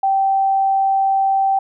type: tone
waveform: sine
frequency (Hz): 778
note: G5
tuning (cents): -13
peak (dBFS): -13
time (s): 0.03-1.59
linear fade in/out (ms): 5
effects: none